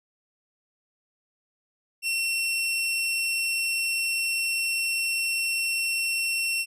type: tone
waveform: sawtooth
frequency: 2715 Hz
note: F7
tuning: 50 cents flat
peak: -21 dBFS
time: 2.02-6.66 s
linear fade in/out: 50 ms
effects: resampled to 32000 Hz